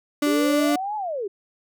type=tone; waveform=35% pulse; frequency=293 Hz; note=D4; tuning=4 cents flat; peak=-17 dBFS; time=0.22-0.76 s; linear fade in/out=5 ms
type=linear two-way sweep; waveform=sine; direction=up then down; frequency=370 to 867 to 370 Hz; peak=-25 dBFS; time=0.26-1.28 s; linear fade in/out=10 ms; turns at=0.96 s
effects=none